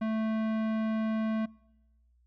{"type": "tone with tanh clipping", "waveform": "sine", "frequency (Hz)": 220, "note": "A3", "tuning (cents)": 0, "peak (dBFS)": -30, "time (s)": [0.01, 1.46], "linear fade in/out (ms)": 10, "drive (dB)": 18, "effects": ["noise-tail reverb RT60 1.0 s tail -26 dB re dry", "added 60 Hz sine -63 dBFS peak until 2.26 s"]}